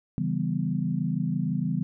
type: chord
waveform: sine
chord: C# half-diminished seventh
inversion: none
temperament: equal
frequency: 138.59 / 164.81 / 196 / 246.9 Hz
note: C#3 / E3 / G3 / B3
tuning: 0 / 0 / 0 / 0 cents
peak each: -31 / -28 / -30 / -32 dBFS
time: 0.18-1.83 s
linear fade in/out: 0 ms
effects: none